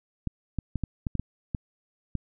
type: clicks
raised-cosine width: 5 ms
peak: -16 dBFS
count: 9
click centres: 0.273 / 0.587 / 0.757 / 0.837 / 1.068 / 1.153 / 1.196 / 1.548 / 2.153 s
effects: none